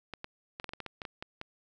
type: clicks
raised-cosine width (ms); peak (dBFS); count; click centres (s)
0.3; -23; 12; 0.137 / 0.244 / 0.599 / 0.643 / 0.692 / 0.735 / 0.803 / 0.863 / 1.018 / 1.052 / 1.225 / 1.414
effects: none